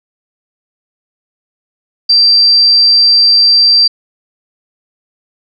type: tone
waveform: sine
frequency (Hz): 4699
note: D8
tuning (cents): 0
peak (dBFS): -4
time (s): 2.09-3.88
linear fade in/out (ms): 10
effects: none